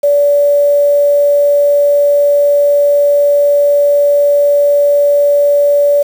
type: tone with quantisation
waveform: sine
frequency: 576 Hz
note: D5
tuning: 34 cents flat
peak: -6 dBFS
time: 0.03-6.03 s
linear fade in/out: 10 ms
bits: 5
effects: none